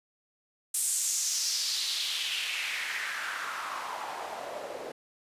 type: noise with band-pass filter sweep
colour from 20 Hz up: white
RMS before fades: -33 dBFS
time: 0.74-4.92 s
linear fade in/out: 5 ms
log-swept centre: 9000 to 480 Hz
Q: 3
effects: resampled to 32000 Hz